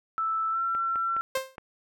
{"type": "tone with pitch glide", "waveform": "sine", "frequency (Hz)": [1318.5, 1351.7], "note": ["E6", "E6"], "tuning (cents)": [0, 43], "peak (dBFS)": -25, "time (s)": [0.18, 1.21], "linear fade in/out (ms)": 0, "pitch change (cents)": 43, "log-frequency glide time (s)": [0.51, 0.58]}
{"type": "click train", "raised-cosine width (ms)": 0.5, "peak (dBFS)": -25, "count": 5, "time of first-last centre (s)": [0.75, 1.582], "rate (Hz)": 4.81}
{"type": "tone with exponential decay", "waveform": "sawtooth", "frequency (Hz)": 527, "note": "C5", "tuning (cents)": 12, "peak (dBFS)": -19, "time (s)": [1.35, 1.56], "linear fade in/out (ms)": 5, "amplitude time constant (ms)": 44}
{"effects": []}